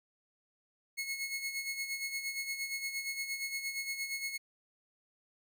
sawtooth tone with tremolo, 2179 Hz, C#7, 30 cents flat, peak -30 dBFS, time 0.97-4.38 s, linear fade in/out 20 ms, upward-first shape sine, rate 8.6 Hz, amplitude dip 60%, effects none

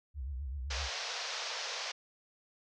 sine tone with vibrato, 67.4 Hz, C#2, 48 cents flat, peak -36 dBFS, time 0.14-0.9 s, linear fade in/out 50 ms, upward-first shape triangle, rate 7.8 Hz, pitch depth 200 cents each way
white band-pass noise, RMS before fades -39 dBFS, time 0.7-1.92 s, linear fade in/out 10 ms, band 460 to 6000 Hz, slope 48 dB/octave
effects none

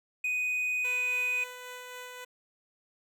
triangle tone, 2492 Hz, D#7, 2 cents sharp, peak -26 dBFS, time 0.24-1.44 s, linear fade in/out 5 ms
10% pulse tone with tremolo, 498.5 Hz, B4, 16 cents sharp, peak -32 dBFS, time 0.84-2.25 s, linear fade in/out 10 ms, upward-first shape sine, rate 3.7 Hz, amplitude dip 25%
effects none

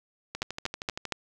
two click trains, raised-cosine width 0.2 ms, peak -17 / -11 dBFS, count 10 / 4, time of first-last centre 0.35-1.053 / 0.42-1.123 s, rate 12.8 / 4.27 Hz, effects none

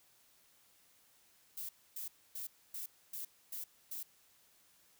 violet noise bursts, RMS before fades -43 dBFS, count 7, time 1.57-4.03 s, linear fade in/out 5 ms, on 120 ms, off 270 ms, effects white hiss -68 dBFS RMS until 4.99 s

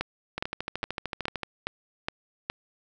two click trains, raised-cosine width 0.3 ms, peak -12 / -15 dBFS, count 7 / 15, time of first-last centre 0.01-2.5 / 0.38-1.433 s, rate 2.41 / 13.3 Hz, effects none

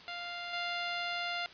10% pulse tone with level steps, 698 Hz, F5, 1 cent flat, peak -30 / -25 dBFS, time 0.08-1.46 s, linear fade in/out 0 ms, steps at 0.53 s, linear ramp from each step 5 ms, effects white hiss -52 dBFS RMS until 1.53 s + resampled to 11025 Hz

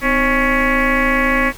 sine tone with frequency modulation, 1108.7 Hz, C#6, in tune, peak -12 dBFS, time 0.01-1.53 s, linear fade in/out 50 ms, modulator 284 Hz, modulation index 4.1, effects pink hiss -37 dBFS RMS until 1.57 s

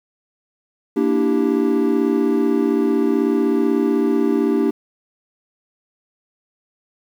triangle chord, E half-diminished seventh, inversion second, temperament equal, 233.1 / 293.7 / 329.6 / 392 Hz, Bb3 / D4 / E4 / G4, 0 / 0 / 0 / 0 cents, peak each -19 / -17 / -21 / -18 dBFS, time 0.96-4.71 s, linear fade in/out 10 ms, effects 8-bit

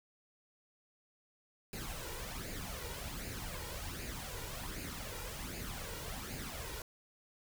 pink noise with flanger, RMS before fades -43 dBFS, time 1.73-6.82 s, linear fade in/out 2 ms, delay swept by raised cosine 0.43 to 2.13 ms, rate 1.3 Hz, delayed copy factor +0.6, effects none

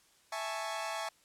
sawtooth chord, A major seventh, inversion second, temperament equal, 659.3 / 830.6 / 880 / 1108.7 Hz, E5 / G#5 / A5 / C#6, 0 / 0 / 0 / 0 cents, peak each -36 / -38 / -38 / -38 dBFS, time 0.32-1.09 s, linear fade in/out 5 ms, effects white hiss -66 dBFS RMS until 1.24 s + low-pass 10000 Hz 12 dB/octave

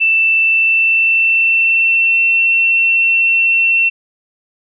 sine tone with pitch glide, 2662 to 2704 Hz, E7 to E7, +16 to +43 cents, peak -9 dBFS, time 0-3.9 s, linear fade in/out 20 ms, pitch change +27 cents, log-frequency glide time 0.38-2.43 s, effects none

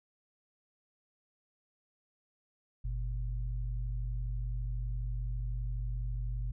sine tone pair together, 47.38 / 119.4 Hz, F#1 / A#2, +42 / +42 cents, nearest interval octave + major third, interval 1600 cents, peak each -33 / -39 dBFS, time 2.84-6.52 s, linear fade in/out 10 ms, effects none

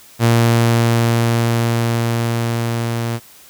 sawtooth tone with level ramp, 116.54 Hz, A#2, in tune, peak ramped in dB -6 to -15 dBFS, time 0.19-3.2 s, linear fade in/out 50 ms, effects white hiss -44 dBFS RMS until 3.49 s

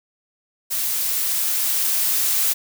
blue noise with level ramp, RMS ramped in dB -23 to -19 dBFS, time 0.7-2.54 s, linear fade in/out 20 ms, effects none

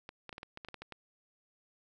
clicks, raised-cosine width 0.3 ms, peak -28 dBFS, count 11, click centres 0.091 / 0.293 / 0.328 / 0.381 / 0.431 / 0.574 / 0.648 / 0.686 / 0.743 / 0.82 / 0.923 s, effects none

